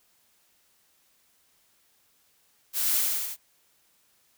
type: noise with echo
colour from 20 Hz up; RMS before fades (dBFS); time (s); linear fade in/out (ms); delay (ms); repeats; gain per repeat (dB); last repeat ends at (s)
blue; -27; 2.73-3.04; 50; 82; 4; -2; 3.368
effects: white hiss -66 dBFS RMS until 4.37 s